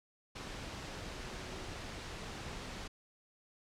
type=tone in noise; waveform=sine; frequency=372.6 Hz; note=F#4; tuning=12 cents sharp; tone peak=-54 dBFS; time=1.12-1.65 s; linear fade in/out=10 ms; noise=pink; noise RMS=-44 dBFS; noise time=0.35-2.88 s; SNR=-13 dB; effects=low-pass 6000 Hz 12 dB/octave